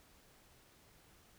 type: silence
effects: pink hiss -65 dBFS RMS until 1.38 s